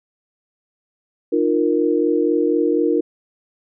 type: chord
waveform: sine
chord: Eb suspended second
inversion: none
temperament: equal with one note detuned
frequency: 305.1 / 349.2 / 466.2 Hz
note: Eb4 / F4 / Bb4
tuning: -34 / 0 / 0 cents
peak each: -19 dBFS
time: 1.32-3.01 s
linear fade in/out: 10 ms
effects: none